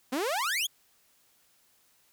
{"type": "exponential sweep", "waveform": "sawtooth", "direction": "up", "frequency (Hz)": [241.9, 3520], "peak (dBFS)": -24, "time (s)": [0.12, 0.67], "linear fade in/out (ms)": 10, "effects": ["white hiss -66 dBFS RMS until 2.12 s"]}